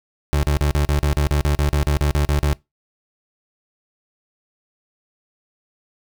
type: tone bursts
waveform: 30% pulse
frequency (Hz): 73.1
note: D2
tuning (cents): -7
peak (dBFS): -13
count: 16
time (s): 0.33-2.53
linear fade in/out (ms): 0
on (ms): 100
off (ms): 40
effects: noise-tail reverb RT60 0.2 s tail -22 dB re dry